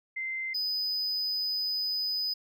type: tone pair in turn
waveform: sine / triangle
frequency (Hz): 2079 / 4996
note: C7 / D#8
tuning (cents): -12 / +6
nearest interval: octave + minor third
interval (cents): 1518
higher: second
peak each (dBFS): -31 / -27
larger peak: second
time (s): 0.16-0.54 / 0.54-2.34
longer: second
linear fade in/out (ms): 10
effects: none